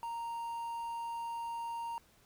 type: tone with quantisation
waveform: triangle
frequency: 930 Hz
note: A#5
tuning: 4 cents flat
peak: -35 dBFS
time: 0.03-1.98 s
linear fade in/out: 0 ms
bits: 10
effects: pink hiss -66 dBFS RMS until 2.25 s